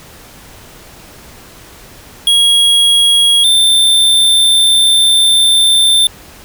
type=tone pair in turn; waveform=square; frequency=3300 / 3567 Hz; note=G#7 / A7; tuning=-12 / +23 cents; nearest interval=minor second; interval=135 cents; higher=second; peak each=-7 dBFS; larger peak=neither; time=2.27-3.44 / 3.44-6.07 s; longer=second; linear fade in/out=2 ms; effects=pink hiss -37 dBFS RMS until 6.44 s